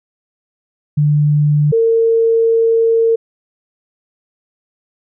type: tone pair in turn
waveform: sine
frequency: 148.2 / 455.3 Hz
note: D3 / A#4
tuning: +16 / -41 cents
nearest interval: octave + perfect fifth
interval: 1943 cents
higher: second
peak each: -9 dBFS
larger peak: neither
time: 0.97-1.72 / 1.72-3.16 s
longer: second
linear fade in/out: 10 ms
effects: none